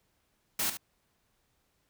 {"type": "noise with echo", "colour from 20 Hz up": "white", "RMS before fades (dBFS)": -30, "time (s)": [0.59, 0.7], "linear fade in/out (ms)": 5, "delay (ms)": 72, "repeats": 1, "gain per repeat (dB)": -10, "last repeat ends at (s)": 0.772, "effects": ["pink hiss -74 dBFS RMS until 1.89 s"]}